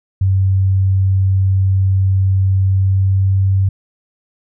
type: tone with pitch glide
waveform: sine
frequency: 95.7 to 96.42 Hz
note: G2 to G2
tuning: -41 to -28 cents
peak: -10 dBFS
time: 0.21-3.69 s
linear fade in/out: 5 ms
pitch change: +13 cents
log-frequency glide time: 2.64-3.38 s
effects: none